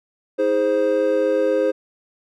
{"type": "chord", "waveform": "triangle", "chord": "Ab major", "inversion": "second", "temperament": "equal with one note detuned", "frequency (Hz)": [318.6, 415.3, 523.3], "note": ["Eb4", "Ab4", "C5"], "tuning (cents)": [41, 0, 0], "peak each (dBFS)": [-22, -20, -16], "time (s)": [0.38, 1.72], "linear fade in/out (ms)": 20, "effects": []}